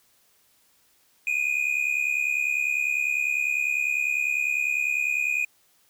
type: tone pair together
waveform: triangle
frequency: 2430 / 2500 Hz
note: D#7 / D#7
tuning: -42 / +8 cents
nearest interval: unison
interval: 50 cents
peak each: -24 dBFS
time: 1.27-5.45 s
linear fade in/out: 2 ms
effects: white hiss -63 dBFS RMS until 5.89 s